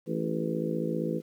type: harmonic tone with a mistuned harmonic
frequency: 55.2 Hz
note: A1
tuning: 6 cents sharp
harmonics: 3 / 4 / 5 / 6 / 7 / 8 / 9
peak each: -33 / -34 / -39 / -34 / -38 / -38 / -35 dBFS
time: 0.06-1.22 s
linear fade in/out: 50 ms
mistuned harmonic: 8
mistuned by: -49 cents
effects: 10-bit